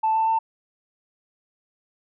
sine tone with pitch steps, 880 / 888.2 / 896.4 Hz, A5 / A5 / A5, 0 / +16 / +32 cents, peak -17 dBFS, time 0.03-0.39 s, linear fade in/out 10 ms, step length 120 ms, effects tanh soft clip ceiling -14 dBFS

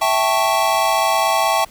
square chord, A dominant seventh, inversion second, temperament equal, 659.3 / 784 / 880 / 1108.7 Hz, E5 / G5 / A5 / C#6, 0 / 0 / 0 / 0 cents, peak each -21 dBFS, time 0.01-1.65 s, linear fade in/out 10 ms, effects pink hiss -46 dBFS RMS until 1.7 s

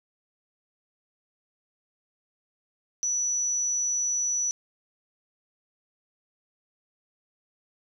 sine tone, 5920 Hz, F#8, in tune, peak -24 dBFS, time 3.03-4.51 s, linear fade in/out 0 ms, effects 10-bit

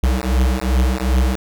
square beating tone pair, 62.4 / 65 Hz, B1 / C2, +19 / -11 cents, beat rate 2.6 Hz, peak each -18 dBFS, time 0.03-1.36 s, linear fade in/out 5 ms, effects none

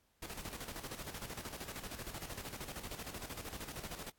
pink noise with tremolo, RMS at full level -44 dBFS, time 0.22-4.1 s, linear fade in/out 5 ms, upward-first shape square, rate 13 Hz, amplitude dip 60%, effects pink hiss -75 dBFS RMS until 4.18 s + AAC 64 kbps

